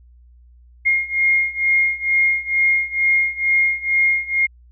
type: beating tone pair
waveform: sine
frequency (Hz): 2135 / 2137.2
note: C7 / C7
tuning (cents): +34 / +36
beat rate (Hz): 2.2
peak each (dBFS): -19 / -17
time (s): 0.85-4.47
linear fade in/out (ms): 20
effects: added 60 Hz sine -45 dBFS peak until 4.71 s